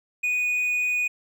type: tone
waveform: triangle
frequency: 2474 Hz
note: D#7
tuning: 10 cents flat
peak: -20 dBFS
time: 0.23-1.08 s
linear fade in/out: 10 ms
effects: none